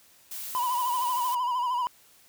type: noise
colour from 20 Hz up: blue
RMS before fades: -37 dBFS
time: 0.31-1.35 s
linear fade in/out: 5 ms
type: tone with vibrato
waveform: triangle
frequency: 987.8 Hz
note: B5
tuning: in tune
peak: -23 dBFS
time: 0.55-1.87 s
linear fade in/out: 0 ms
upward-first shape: sine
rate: 13 Hz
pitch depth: 67 cents each way
effects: white hiss -58 dBFS RMS until 2.28 s